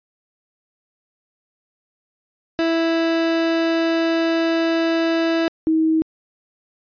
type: tone pair in turn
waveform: 30% pulse / sine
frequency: 329.6 / 318.7 Hz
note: E4 / D#4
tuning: 0 / +42 cents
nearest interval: minor second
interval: 58 cents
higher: first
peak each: -14 dBFS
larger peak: neither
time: 2.59-5.48 / 5.67-6.02 s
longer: first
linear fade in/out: 0 ms
effects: resampled to 11025 Hz